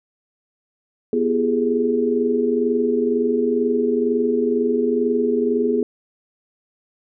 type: tone cluster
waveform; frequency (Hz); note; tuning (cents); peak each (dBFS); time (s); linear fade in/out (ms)
sine; 245.1 / 338.8 / 398 / 420.1; B3 / E4 / G4 / G#4; -13 / +48 / +26 / +20; -21 / -26 / -26 / -19; 1.13-5.83; 2
effects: none